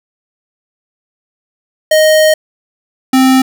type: tone pair in turn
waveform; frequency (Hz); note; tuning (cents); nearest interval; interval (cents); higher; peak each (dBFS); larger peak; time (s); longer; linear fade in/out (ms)
square; 622.3 / 261.6; D#5 / C4; 0 / 0; octave + minor third; 1500; first; -6; neither; 1.91-2.34 / 3.13-3.42; first; 5
effects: none